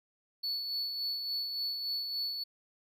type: tone with tremolo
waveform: triangle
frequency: 4435 Hz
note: C#8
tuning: in tune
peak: -30 dBFS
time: 0.43-2.44 s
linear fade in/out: 10 ms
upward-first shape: sine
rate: 3.5 Hz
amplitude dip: 40%
effects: none